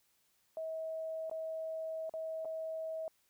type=tone with dropouts; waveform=sine; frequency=642 Hz; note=E5; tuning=46 cents flat; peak=-37 dBFS; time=0.57-3.08 s; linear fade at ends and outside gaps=1 ms; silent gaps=1.297-1.313 / 2.095-2.138 / 2.448-2.454 s; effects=white hiss -74 dBFS RMS until 3.29 s